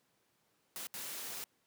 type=noise bursts at uneven times; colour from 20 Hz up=white; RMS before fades=-43 dBFS; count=2; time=0.76-0.87 / 0.94-1.44 s; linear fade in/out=0 ms; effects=pink hiss -75 dBFS RMS until 1.66 s + high-pass 150 Hz 12 dB/octave